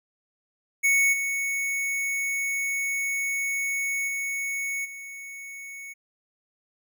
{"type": "tone with level steps", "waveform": "square", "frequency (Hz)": 2217, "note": "C#7", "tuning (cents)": 0, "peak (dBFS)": [-19, -26, -28, -38], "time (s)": [0.83, 5.94], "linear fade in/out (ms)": 20, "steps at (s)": [1.12, 4.07, 4.84], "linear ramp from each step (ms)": 20, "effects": []}